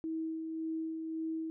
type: tone with tremolo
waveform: sine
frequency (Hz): 321.6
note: E4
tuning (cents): -43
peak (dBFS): -33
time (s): 0.04-1.5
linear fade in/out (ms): 0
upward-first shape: sine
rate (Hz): 1.8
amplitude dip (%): 35
effects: none